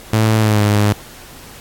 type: tone with pitch glide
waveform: sawtooth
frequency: 110 to 104.01 Hz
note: A2 to G#2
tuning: 0 to +3 cents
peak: -7 dBFS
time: 0.13-0.93 s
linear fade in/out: 5 ms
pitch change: -97 cents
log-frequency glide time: 0.4-0.61 s
effects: pink hiss -38 dBFS RMS until 1.6 s + AAC 64 kbps